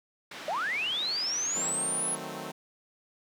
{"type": "band-pass noise", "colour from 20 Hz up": "white", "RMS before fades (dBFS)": -43, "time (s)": [0.31, 1.7], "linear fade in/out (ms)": 5, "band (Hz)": [170, 3100], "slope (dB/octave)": 12}
{"type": "linear sweep", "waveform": "sine", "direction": "up", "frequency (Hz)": [565, 10548], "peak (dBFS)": -28, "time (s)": [0.48, 2.15], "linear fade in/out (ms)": 2}
{"type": "chord", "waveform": "10% pulse", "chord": "D# diminished seventh", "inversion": "none", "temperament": "equal", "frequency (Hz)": [155.56, 185, 220, 261.6], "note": ["D#3", "F#3", "A3", "C4"], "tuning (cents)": [0, 0, 0, 0], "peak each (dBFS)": -34, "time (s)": [1.55, 2.52], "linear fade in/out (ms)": 10}
{"effects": []}